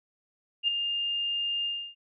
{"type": "tone with ADSR envelope", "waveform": "sine", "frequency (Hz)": 2812, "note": "F7", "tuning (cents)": 11, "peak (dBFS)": -20, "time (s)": [0.63, 1.95], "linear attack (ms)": 49, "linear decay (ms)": 7, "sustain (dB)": -7, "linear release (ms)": 300, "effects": []}